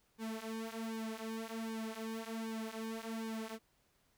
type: tone with flanger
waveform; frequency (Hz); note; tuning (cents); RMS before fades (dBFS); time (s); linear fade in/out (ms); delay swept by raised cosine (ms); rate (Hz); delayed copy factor
sawtooth; 223.5; A3; +27; -42; 0.18-3.59; 50; 1.5 to 6; 1.3; -0.85
effects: pink hiss -74 dBFS RMS until 4.17 s